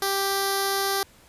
5% pulse tone with notch filter, 392.7 Hz, G4, 3 cents sharp, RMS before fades -25 dBFS, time 0.02-1.03 s, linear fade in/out 2 ms, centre 2600 Hz, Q 0.8, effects pink hiss -54 dBFS RMS until 1.28 s + resampled to 32000 Hz

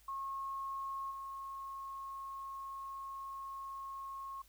sine tone with level steps, 1086 Hz, C#6, 36 cents flat, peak -38 / -42 dBFS, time 0.08-4.42 s, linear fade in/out 5 ms, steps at 1.1 s, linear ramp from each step 20 ms, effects added 50 Hz sine -65 dBFS peak until 4.48 s + white hiss -67 dBFS RMS until 4.48 s

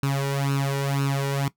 sawtooth tone with flanger, 138.59 Hz, C#3, in tune, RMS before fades -24 dBFS, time 0.03-1.48 s, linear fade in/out 2 ms, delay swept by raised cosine 0.74 to 2.14 ms, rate 2 Hz, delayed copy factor +0.8, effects noise-tail reverb RT60 0.1 s tail -18 dB re dry

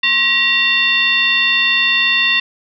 sine tone with frequency modulation, 2742 Hz, F7, 32 cents flat, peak -11 dBFS, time 0.03-2.4 s, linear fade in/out 5 ms, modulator 833 Hz, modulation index 1.2, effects none

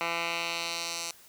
10% pulse tone with band-pass filter sweep, 168.7 Hz, E3, 40 cents sharp, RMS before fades -33 dBFS, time 0.01-1.11 s, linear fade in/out 0 ms, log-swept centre 1900 to 6400 Hz, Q 1.3, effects white hiss -55 dBFS RMS until 1.28 s

